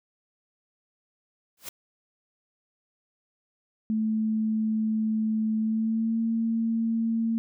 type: noise with exponential growth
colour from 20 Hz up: white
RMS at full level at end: -32 dBFS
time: 1.57-1.69 s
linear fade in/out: 5 ms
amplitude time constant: 25 ms
type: tone with pitch glide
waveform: sine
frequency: 218.6 to 227 Hz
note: A3 to A#3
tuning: -11 to -46 cents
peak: -23 dBFS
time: 3.9-7.38 s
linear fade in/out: 0 ms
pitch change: +65 cents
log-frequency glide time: 5.58-6.19 s
effects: none